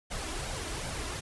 pink noise with flanger, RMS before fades -36 dBFS, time 0.1-1.21 s, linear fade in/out 20 ms, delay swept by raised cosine 1.3 to 3 ms, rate 2.6 Hz, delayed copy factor +0.55, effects resampled to 24000 Hz

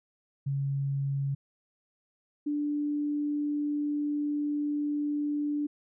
sine tone pair in turn, 138.59 / 293.7 Hz, C#3 / D4, 0 / 0 cents, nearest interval octave + minor second, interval 1300 cents, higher second, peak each -27 dBFS, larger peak neither, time 0.46-1.35 / 2.46-5.67 s, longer second, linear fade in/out 10 ms, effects none

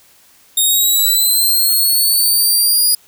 5% pulse linear sweep, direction up, 3693 to 4901 Hz, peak -4 dBFS, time 0.57-2.95 s, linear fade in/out 5 ms, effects white hiss -49 dBFS RMS until 3.07 s

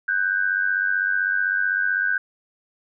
sine tone pair together, 1499.2 / 1595 Hz, F#6 / G6, +22 / +30 cents, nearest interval minor second, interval 108 cents, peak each -22 / -22 dBFS, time 0.08-2.18 s, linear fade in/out 5 ms, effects none

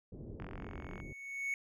pink low-pass noise, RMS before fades -46 dBFS, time 0.12-1.13 s, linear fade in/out 5 ms, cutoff 430 Hz, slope 24 dB/octave
click train, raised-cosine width 0.5 ms, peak -32 dBFS, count 28, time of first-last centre 0.4-1.001 s, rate 44.9 Hz
triangle tone with exponential growth, 2217 Hz, C#7, in tune, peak -30 dBFS, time 0.57-1.54 s, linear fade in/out 1 ms, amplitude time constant 210 ms
effects none

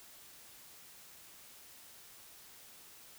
silence, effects white hiss -56 dBFS RMS until 3.18 s

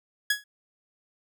sawtooth tone with exponential decay, 1674 Hz, G#6, 13 cents sharp, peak -15 dBFS, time 0.3-0.44 s, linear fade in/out 5 ms, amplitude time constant 30 ms, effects none

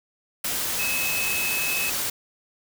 sine tone in noise, 2581 Hz, E7, 37 cents flat, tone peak -26 dBFS, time 0.79-1.9 s, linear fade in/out 5 ms, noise white, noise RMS -27 dBFS, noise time 0.44-2.1 s, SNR -2 dB, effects none

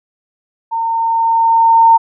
sine tone with level ramp, 912 Hz, A#5, 38 cents flat, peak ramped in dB -15 to -3 dBFS, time 0.71-1.98 s, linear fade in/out 20 ms, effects none

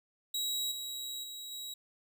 sawtooth tone with level steps, 3857 Hz, B7, 42 cents flat, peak -29 / -35 / -39 / -37 dBFS, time 0.34-1.74 s, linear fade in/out 5 ms, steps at 0.71 / 1.23 / 1.51 s, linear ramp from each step 10 ms, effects none

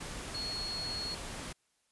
sine tone in noise, 4325 Hz, C#8, 43 cents flat, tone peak -36 dBFS, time 0.34-1.15 s, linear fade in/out 10 ms, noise pink, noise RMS -42 dBFS, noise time 0-1.53 s, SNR +3 dB, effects white hiss -75 dBFS RMS until 1.91 s + resampled to 24000 Hz

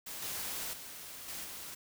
white noise with level steps, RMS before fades -43 / -39 / -47 / -42 / -45 dBFS, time 0.06-1.75 s, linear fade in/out 10 ms, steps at 0.22 / 0.73 / 1.28 / 1.44 s, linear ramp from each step 5 ms, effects none

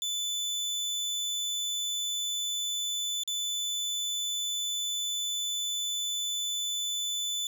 30% pulse tone with dropouts, 3500 Hz, A7, 10 cents flat, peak -27 dBFS, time 0.02-7.47 s, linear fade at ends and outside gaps 1 ms, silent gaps 3.235-3.276 s, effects 9-bit

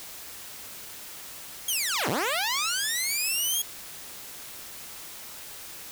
10% pulse linear two-way sweep, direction down then up, 3322 to 103.83 to 3322 Hz, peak -17 dBFS, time 1.68-3.62 s, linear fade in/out 5 ms, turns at 2.09 s, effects white hiss -42 dBFS RMS until 5.91 s

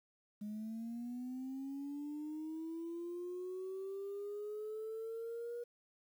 sine linear sweep, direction up, 206.7 to 480 Hz, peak -39 dBFS, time 0.41-5.64 s, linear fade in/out 10 ms, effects tanh soft clip ceiling -38 dBFS + 11-bit

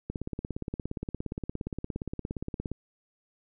click train, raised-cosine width 3 ms, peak -20 dBFS, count 46, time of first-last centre 0.1-2.716 s, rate 17.2 Hz, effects none

